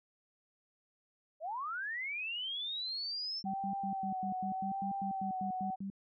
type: linear sweep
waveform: sine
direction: up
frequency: 587.3 to 5410 Hz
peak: -36 dBFS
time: 1.4-3.43 s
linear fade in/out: 50 ms
type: tone bursts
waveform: sine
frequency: 196 Hz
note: G3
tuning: in tune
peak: -37 dBFS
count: 13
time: 3.44-5.901 s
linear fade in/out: 2 ms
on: 97 ms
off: 100 ms
type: tone with vibrato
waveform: sine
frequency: 765 Hz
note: G5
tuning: 42 cents flat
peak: -35 dBFS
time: 3.45-5.76 s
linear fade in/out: 20 ms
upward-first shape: sine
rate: 0.85 Hz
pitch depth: 52 cents each way
effects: none